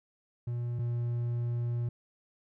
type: tone pair in turn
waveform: triangle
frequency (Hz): 120 / 119.36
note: B2 / A#2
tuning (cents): -49 / +41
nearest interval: unison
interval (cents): 10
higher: first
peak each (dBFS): -29 / -27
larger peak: second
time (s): 0.47-0.79 / 0.79-1.89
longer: second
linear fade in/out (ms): 5
effects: none